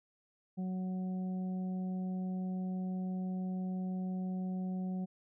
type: harmonic tone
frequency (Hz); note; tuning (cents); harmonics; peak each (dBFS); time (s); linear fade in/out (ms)
185.2; F#3; +2; 1 / 2 / 3 / 4; -34 / -51 / -54 / -52; 0.57-5.06; 20
effects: none